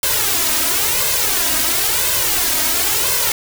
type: noise with flanger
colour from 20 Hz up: white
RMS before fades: -17 dBFS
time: 0.03-3.32 s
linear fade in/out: 2 ms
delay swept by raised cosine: 1.9 to 3.2 ms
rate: 0.97 Hz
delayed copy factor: +0.8
effects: none